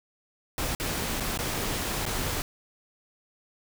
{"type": "noise with dropouts", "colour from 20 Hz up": "pink", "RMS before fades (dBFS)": -30, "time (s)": [0.58, 2.42], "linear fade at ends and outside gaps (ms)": 1, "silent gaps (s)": [[0.75, 0.799], [1.2, 1.205], [1.375, 1.389], [2.054, 2.063]], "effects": []}